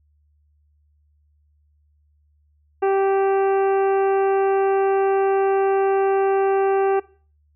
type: harmonic tone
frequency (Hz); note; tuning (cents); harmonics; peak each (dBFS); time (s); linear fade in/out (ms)
390; G4; -9; 1 / 2 / 3 / 4 / 5 / 6 / 7; -17 / -22 / -31 / -34 / -41 / -43 / -41; 2.82-7; 10
effects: noise-tail reverb RT60 0.4 s tail -20 dB re dry + added 74 Hz sine -58 dBFS peak until 7.55 s